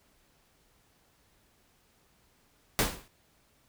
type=noise with exponential decay; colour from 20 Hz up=pink; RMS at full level=-22 dBFS; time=2.79-3.08 s; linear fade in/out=0 ms; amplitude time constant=62 ms; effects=pink hiss -67 dBFS RMS until 3.68 s